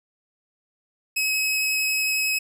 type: tone with vibrato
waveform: sawtooth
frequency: 2558 Hz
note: D#7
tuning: 47 cents sharp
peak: -18 dBFS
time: 1.16-2.39 s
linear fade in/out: 10 ms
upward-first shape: triangle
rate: 11 Hz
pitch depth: 8 cents each way
effects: none